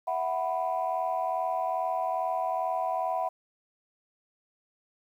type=chord; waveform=sine; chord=E suspended second; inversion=none; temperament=just; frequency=659.3 / 741.7 / 988.9 Hz; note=E5 / F#5 / B5; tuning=0 / +4 / +2 cents; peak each=-31 / -29 / -32 dBFS; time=0.07-3.29 s; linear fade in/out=10 ms; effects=tanh soft clip ceiling -19 dBFS + 10-bit